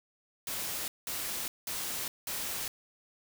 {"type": "noise bursts", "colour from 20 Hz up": "white", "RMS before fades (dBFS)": -36, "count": 4, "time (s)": [0.47, 2.68], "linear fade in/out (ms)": 2, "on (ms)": 410, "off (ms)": 190, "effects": []}